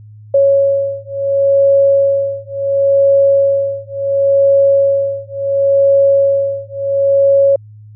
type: beating tone pair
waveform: sine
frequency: 553 / 553.71 Hz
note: C#5 / C#5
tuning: -4 / -2 cents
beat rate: 0.71 Hz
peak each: -12 dBFS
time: 0.34-7.56 s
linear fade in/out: 5 ms
effects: added 106 Hz sine -34 dBFS peak until 7.95 s